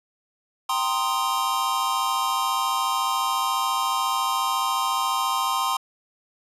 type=chord; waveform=square; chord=C minor seventh; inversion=second; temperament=equal; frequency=784 / 932.3 / 1046.5 / 1244.5 Hz; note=G5 / Bb5 / C6 / Eb6; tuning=0 / 0 / 0 / 0 cents; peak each=-31 / -30 / -25 / -30 dBFS; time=0.69-5.77 s; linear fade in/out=5 ms; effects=resampled to 32000 Hz